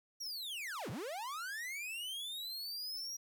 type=linear two-way sweep; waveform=45% pulse; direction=down then up; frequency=5760 to 94.5 to 5760 Hz; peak=-40 dBFS; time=0.2-3.17 s; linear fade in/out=10 ms; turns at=0.9 s; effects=13-bit